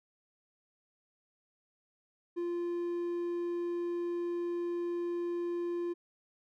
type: tone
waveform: triangle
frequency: 346.9 Hz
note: F4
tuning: 12 cents flat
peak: -30 dBFS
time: 2.36-5.94 s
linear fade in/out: 20 ms
effects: none